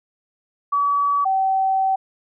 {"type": "tone pair in turn", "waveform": "sine", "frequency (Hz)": [1141, 767.7], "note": ["C#6", "G5"], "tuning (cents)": [50, -36], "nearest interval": "perfect fifth", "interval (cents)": 686, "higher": "first", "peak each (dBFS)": -16, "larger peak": "neither", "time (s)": [[0.72, 1.25], [1.25, 1.96]], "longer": "second", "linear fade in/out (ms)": 10, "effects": []}